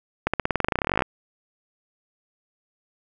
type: accelerating click train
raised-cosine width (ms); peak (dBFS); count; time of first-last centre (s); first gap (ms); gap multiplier
0.5; -6; 23; 0.27-1.022; 66; 0.93
effects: none